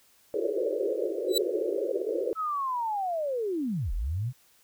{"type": "band-pass noise", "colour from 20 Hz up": "pink", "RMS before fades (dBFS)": -29, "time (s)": [0.34, 2.33], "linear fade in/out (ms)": 0, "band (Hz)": [340, 570], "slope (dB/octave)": 96}
{"type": "tone with exponential growth", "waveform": "sawtooth", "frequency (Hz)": 3951, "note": "B7", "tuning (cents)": 0, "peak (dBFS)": -17, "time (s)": [1.28, 1.38], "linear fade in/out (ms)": 5, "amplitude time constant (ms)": 21}
{"type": "linear two-way sweep", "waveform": "sine", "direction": "down then up", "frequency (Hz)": [1314, 34.65, 133.5], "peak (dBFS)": -27, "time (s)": [2.35, 4.33], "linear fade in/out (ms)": 50, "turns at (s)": 3.93}
{"effects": ["white hiss -62 dBFS RMS until 4.63 s"]}